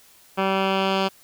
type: tone with low-pass filter sweep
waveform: 10% pulse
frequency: 192.6 Hz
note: G3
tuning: 30 cents flat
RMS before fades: -22 dBFS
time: 0.37-1.09 s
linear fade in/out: 20 ms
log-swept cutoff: 2200 to 4000 Hz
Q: 1.7
effects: white hiss -53 dBFS RMS until 1.23 s